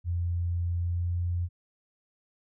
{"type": "tone with pitch glide", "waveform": "sine", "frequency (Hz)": [86.6, 87.45], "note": ["F2", "F2"], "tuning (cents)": [-14, 3], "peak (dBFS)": -26, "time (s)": [0.04, 1.49], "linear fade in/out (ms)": 50, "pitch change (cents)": 17, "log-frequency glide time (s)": [0.78, 1.15], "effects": []}